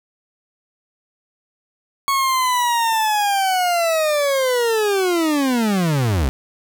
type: linear sweep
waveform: 40% pulse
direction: down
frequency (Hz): 1108.7 to 60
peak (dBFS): -15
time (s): 2.08-6.29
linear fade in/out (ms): 0
effects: none